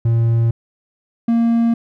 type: tone pair in turn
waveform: triangle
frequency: 115.5 / 231.8 Hz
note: A#2 / A#3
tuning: -16 / -10 cents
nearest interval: octave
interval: 1206 cents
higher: second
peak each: -10 dBFS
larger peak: neither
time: 0.05-0.51 / 1.28-1.74 s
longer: neither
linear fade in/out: 5 ms
effects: none